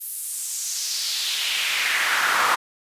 brown noise with high-pass filter sweep, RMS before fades -24 dBFS, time 0-2.56 s, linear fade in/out 20 ms, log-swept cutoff 12000 to 1100 Hz, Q 2.4, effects resampled to 32000 Hz

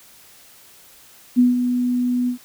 sine tone with ADSR envelope, 246.9 Hz, B3, in tune, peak -9 dBFS, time 1.36-2.38 s, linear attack 30 ms, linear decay 160 ms, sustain -8 dB, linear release 100 ms, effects white hiss -48 dBFS RMS until 2.44 s

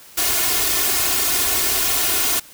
white noise with comb filter, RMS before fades -19 dBFS, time 0.17-2.4 s, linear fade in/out 10 ms, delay 2.8 ms, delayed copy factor +0.8, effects white hiss -44 dBFS RMS until 2.53 s

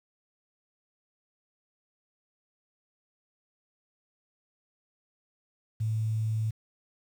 sine tone, 110 Hz, A2, in tune, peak -26 dBFS, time 5.8-6.51 s, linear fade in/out 10 ms, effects 9-bit

